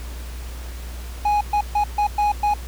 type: tone bursts at uneven times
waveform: triangle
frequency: 830.6 Hz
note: G#5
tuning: in tune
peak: -14 dBFS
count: 6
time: 1.25-1.41 / 1.53-1.61 / 1.75-1.84 / 1.98-2.07 / 2.18-2.32 / 2.43-2.54 s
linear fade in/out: 5 ms
effects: added 60 Hz sine -30 dBFS peak until 2.67 s + pink hiss -41 dBFS RMS until 2.67 s